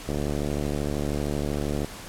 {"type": "click train", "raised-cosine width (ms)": 2, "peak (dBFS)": -15, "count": 129, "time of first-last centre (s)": [0.09, 1.846], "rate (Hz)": 72.9, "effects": ["pink hiss -40 dBFS RMS until 2.08 s", "low-pass 12000 Hz 12 dB/octave"]}